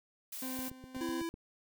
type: noise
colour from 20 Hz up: blue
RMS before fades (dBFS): -43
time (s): 0.32-0.7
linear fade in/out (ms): 5
type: tone with tremolo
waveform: 40% pulse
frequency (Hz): 258.7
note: C4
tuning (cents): -19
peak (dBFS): -38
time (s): 0.42-1.22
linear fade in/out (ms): 5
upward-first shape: square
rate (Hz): 1.9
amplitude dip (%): 75
type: click train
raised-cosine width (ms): 3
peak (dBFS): -35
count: 7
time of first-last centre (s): 0.59-1.341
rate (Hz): 7.99
type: tone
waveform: square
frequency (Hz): 332.8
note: E4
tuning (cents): +17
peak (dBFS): -36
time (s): 1.01-1.29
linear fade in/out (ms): 0
effects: none